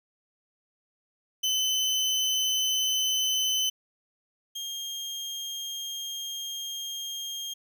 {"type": "tone pair in turn", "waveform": "30% pulse", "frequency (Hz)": [3039, 3220], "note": ["F#7", "G7"], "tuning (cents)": [46, 46], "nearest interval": "minor second", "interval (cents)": 100, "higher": "second", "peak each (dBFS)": [-21, -30], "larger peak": "first", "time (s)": [[1.43, 3.7], [4.55, 7.54]], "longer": "second", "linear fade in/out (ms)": 10, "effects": []}